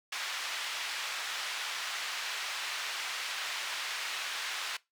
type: band-pass noise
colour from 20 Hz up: white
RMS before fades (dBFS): -37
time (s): 0.12-4.77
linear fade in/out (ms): 5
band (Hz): 1100 to 3600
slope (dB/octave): 12
effects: noise-tail reverb RT60 0.2 s tail -21 dB re dry